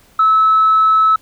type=tone; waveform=sine; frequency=1300 Hz; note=E6; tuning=24 cents flat; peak=-7 dBFS; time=0.19-1.16 s; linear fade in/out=5 ms; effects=tanh soft clip ceiling -4 dBFS + pink hiss -50 dBFS RMS until 1.21 s